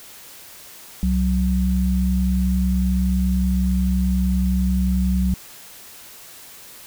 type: tone pair together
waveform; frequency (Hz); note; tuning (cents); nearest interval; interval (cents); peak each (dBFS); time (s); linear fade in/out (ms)
sine; 65.41 / 185.01; C2 / F#3; 0 / 0; octave + tritone; 1800; -19; 1.03-5.34; 0
effects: white hiss -42 dBFS RMS until 6.86 s